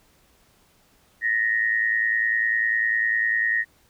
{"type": "tone with amplitude modulation", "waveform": "sine", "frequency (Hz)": 1864.7, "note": "A#6", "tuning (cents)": 0, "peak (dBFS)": -16, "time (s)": [1.21, 3.65], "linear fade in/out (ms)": 50, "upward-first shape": "sine", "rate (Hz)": 110, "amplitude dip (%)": 75, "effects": ["pink hiss -60 dBFS RMS until 3.89 s"]}